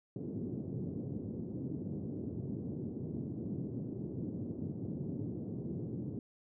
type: band-pass noise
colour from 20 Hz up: pink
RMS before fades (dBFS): -40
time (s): 0.16-6.19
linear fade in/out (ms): 2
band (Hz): 110 to 360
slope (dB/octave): 24
effects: none

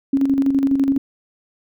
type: tone with tremolo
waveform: sine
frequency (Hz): 273.5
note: C#4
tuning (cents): -23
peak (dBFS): -12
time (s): 0.13-0.98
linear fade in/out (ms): 5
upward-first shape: square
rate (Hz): 12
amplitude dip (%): 50
effects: none

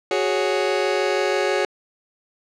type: chord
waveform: sawtooth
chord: F# suspended second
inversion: none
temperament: just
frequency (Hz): 370 / 416.2 / 555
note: F#4 / G#4 / C#5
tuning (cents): 0 / +4 / +2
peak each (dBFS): -19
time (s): 0.11-1.65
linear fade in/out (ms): 2
effects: low-pass 5000 Hz 12 dB/octave

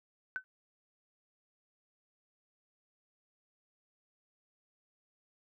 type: tone with exponential decay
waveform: sine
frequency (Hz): 1517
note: F#6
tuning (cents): +43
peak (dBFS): -29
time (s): 0.36-0.44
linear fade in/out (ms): 0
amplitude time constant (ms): 16
effects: none

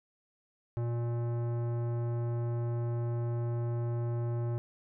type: tone with tanh clipping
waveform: sine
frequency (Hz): 118.4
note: A#2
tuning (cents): +27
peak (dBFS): -32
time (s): 0.77-4.58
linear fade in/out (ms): 0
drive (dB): 16
effects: none

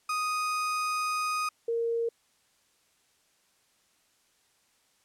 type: tone pair in turn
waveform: 35% pulse / sine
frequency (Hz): 1244.5 / 463.5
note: D#6 / A#4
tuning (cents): 0 / -10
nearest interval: octave + perfect fourth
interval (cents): 1710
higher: first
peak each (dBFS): -26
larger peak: neither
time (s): 0.09-1.49 / 1.68-2.09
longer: first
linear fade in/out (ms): 5
effects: white hiss -68 dBFS RMS until 5.04 s + low-pass 10000 Hz 12 dB/octave

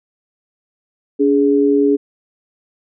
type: tone pair together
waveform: sine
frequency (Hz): 285.5 / 415.5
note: D4 / G#4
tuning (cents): -49 / +1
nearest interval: tritone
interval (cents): 650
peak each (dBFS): -13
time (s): 1.19-1.97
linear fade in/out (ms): 20
effects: none

